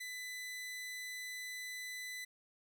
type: tone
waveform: sawtooth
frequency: 2000 Hz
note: B6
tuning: 21 cents sharp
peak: -39 dBFS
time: 0-2.25 s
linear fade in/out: 10 ms
effects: none